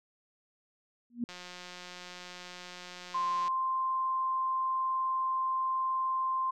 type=tone with exponential growth; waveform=sine; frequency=238.9 Hz; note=A#3; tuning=43 cents sharp; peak=-26 dBFS; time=1.1-1.24 s; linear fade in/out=2 ms; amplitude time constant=30 ms
type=click train; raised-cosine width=0.2 ms; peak=-28 dBFS; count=393; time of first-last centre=1.29-3.48 s; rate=179 Hz
type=tone; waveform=sine; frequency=1046.5 Hz; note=C6; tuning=in tune; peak=-28 dBFS; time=3.14-6.51 s; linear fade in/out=10 ms
effects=none